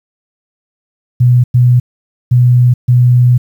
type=tone bursts at uneven times; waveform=sine; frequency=123.47 Hz; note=B2; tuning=in tune; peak=-4 dBFS; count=4; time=1.2-1.44 / 1.54-1.8 / 2.31-2.74 / 2.88-3.38 s; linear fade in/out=10 ms; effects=7-bit